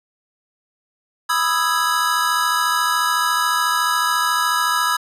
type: chord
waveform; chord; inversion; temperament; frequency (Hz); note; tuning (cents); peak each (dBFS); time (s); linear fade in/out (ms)
square; E major seventh; second; equal; 987.8 / 1244.5 / 1318.5 / 1661.2; B5 / D#6 / E6 / G#6; 0 / 0 / 0 / 0; -23; 1.29-4.97; 10
effects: resampled to 32000 Hz